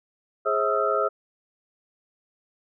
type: tone cluster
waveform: sine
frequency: 417.8 / 535 / 646 / 1267 / 1347 Hz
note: G#4 / C5 / E5 / D#6 / E6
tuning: +10 / +38 / -35 / +31 / +37 cents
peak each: -27 dBFS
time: 0.45-1.09 s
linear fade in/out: 20 ms
effects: none